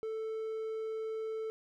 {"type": "tone", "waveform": "triangle", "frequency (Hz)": 441.3, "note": "A4", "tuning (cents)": 5, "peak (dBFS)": -33, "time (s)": [0.03, 1.5], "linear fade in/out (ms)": 0, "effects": []}